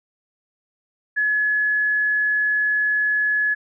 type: tone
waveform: sine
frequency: 1700 Hz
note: G#6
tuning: 40 cents sharp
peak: -17 dBFS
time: 1.16-3.55 s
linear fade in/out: 20 ms
effects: none